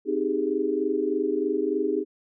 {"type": "chord", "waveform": "sine", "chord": "Ab major seventh", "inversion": "first", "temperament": "equal", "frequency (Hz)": [261.6, 311.1, 392, 415.3], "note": ["C4", "Eb4", "G4", "Ab4"], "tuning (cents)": [0, 0, 0, 0], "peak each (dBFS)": [-32, -28, -27, -27], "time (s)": [0.05, 2.05], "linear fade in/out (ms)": 50, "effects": []}